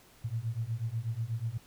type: beating tone pair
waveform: sine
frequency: 110 / 118.2 Hz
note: A2 / A#2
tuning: 0 / +24 cents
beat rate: 8.2 Hz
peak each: -35 / -34 dBFS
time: 0.24-1.58 s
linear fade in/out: 10 ms
effects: pink hiss -59 dBFS RMS until 1.66 s